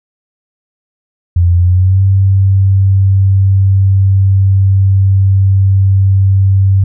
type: tone with pitch glide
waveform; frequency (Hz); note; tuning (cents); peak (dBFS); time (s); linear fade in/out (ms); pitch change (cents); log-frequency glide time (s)
sine; 87.31 to 96.88; F2 to G2; 0 to -20; -5; 1.36-6.84; 5; +180; 1.56-2.02
effects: none